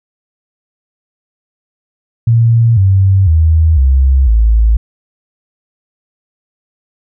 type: tone with pitch steps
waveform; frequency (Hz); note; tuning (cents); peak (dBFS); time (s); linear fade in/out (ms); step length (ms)
sine; 115.7 / 96.17 / 79.94 / 66.45 / 55.24; A#2 / G2 / D#2 / C2 / A1; -13 / -33 / +47 / +27 / +8; -5; 2.27-4.77; 5; 500
effects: none